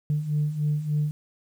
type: beating tone pair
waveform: sine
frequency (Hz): 147.2 / 150.6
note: D3 / D3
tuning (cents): +4 / +44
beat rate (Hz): 3.4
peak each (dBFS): -28 / -23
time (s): 0.1-1.11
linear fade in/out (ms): 0
effects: tanh soft clip ceiling -17 dBFS + 9-bit